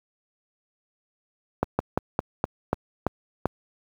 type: slowing click train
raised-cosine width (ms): 1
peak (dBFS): -7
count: 8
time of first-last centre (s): 1.63-3.456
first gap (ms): 160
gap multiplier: 1.16
effects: high-pass 60 Hz 12 dB/octave + 8-bit